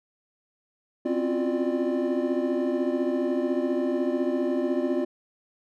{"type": "tone cluster", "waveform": "triangle", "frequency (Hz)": [259.4, 273.6, 343.7, 359.5, 595], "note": ["C4", "C#4", "F4", "F#4", "D5"], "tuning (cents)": [-15, -23, -28, -50, 22], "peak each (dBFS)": [-26, -31, -26, -30, -29], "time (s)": [1.05, 5.05], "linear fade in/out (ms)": 10, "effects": []}